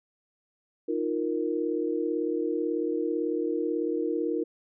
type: chord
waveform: sine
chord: Eb suspended second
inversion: none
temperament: equal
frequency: 311.1 / 349.2 / 466.2 Hz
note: Eb4 / F4 / Bb4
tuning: 0 / 0 / 0 cents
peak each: -30 dBFS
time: 0.88-4.44 s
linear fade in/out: 10 ms
effects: none